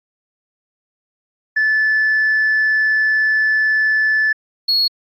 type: tone pair in turn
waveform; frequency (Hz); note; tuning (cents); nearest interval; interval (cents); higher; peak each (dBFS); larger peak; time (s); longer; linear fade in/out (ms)
sine; 1741 / 4332; A6 / C#8; -19 / -41; octave + major third; 1578; second; -11; neither; 1.56-4.33 / 4.68-4.88; first; 10
effects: tanh soft clip ceiling -10 dBFS + AAC 64 kbps